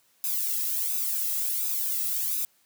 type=noise with flanger; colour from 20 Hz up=violet; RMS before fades=-28 dBFS; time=0.24-2.45 s; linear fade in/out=0 ms; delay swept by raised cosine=0.79 to 1.55 ms; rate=1.4 Hz; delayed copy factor=+0.85; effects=white hiss -65 dBFS RMS until 2.65 s + high-pass 80 Hz 12 dB/octave